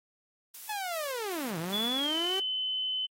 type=noise with tremolo; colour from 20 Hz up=blue; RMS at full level=-44 dBFS; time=0.54-2.06 s; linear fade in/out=5 ms; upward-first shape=square; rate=2.6 Hz; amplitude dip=50%
type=linear two-way sweep; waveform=sawtooth; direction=down then up; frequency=870 to 155.56 to 391.4 Hz; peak=-29 dBFS; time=0.69-2.4 s; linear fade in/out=5 ms; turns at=1.58 s
type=tone with pitch glide; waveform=sine; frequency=3429 to 3037 Hz; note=A7 to F#7; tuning=-45 to +44 cents; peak=-29 dBFS; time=1.72-3.07 s; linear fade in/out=20 ms; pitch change=-211 cents; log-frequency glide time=1.95-2.16 s
effects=AAC 48 kbps